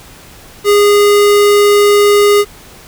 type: tone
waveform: square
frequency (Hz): 410.5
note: G#4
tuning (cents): -20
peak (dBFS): -6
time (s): 0.64-2.45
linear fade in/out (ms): 50
effects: pink hiss -37 dBFS RMS until 2.87 s